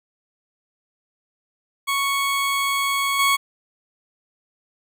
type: tone with level steps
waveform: 20% pulse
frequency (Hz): 1108.7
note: C#6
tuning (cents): 0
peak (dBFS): -15 / -11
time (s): 1.87-3.37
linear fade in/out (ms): 20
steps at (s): 3.19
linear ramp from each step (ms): 5
effects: none